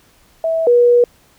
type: tone pair in turn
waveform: sine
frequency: 652 / 482.7 Hz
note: E5 / B4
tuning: -19 / -40 cents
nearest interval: perfect fourth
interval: 521 cents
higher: first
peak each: -14 / -7 dBFS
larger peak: second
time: 0.44-0.67 / 0.67-1.04 s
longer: second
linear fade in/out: 2 ms
effects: pink hiss -52 dBFS RMS until 1.38 s